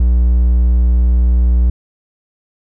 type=tone; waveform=triangle; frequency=60.3 Hz; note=B1; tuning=41 cents flat; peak=-6 dBFS; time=0-1.7 s; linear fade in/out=5 ms; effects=none